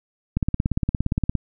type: click train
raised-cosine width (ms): 5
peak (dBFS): -8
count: 18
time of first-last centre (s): 0.37-1.353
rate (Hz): 17.3
effects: none